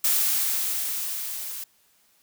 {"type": "noise with level ramp", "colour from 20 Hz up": "blue", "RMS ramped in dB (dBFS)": [-21, -35], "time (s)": [0.04, 1.64], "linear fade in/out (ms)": 5, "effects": ["white hiss -63 dBFS RMS until 2.22 s"]}